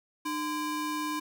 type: ring-modulated tone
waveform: square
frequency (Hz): 665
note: E5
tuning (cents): +15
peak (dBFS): -28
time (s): 0.25-1.2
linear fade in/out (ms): 10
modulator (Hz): 362
effects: none